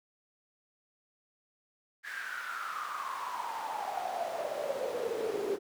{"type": "noise with high-pass filter sweep", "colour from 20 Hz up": "brown", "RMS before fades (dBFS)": -36, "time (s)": [2.03, 5.59], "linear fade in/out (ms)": 50, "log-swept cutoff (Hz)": [1700, 390], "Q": 9.3, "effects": []}